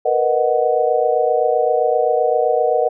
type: chord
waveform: sine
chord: B major seventh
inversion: third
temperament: equal with one note detuned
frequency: 466.2 / 493.9 / 618 / 740 Hz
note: A#4 / B4 / D#5 / F#5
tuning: 0 / 0 / -12 / 0 cents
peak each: -19 dBFS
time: 0.05-2.89 s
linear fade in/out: 10 ms
effects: none